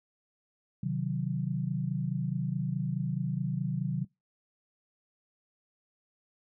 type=chord; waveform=sine; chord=C diminished; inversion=none; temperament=equal; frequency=130.81 / 155.56 / 185 Hz; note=C3 / Eb3 / Gb3; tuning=0 / 0 / 0 cents; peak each=-33 dBFS; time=0.83-4.05 s; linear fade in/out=5 ms; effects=noise-tail reverb RT60 0.2 s tail -23 dB re dry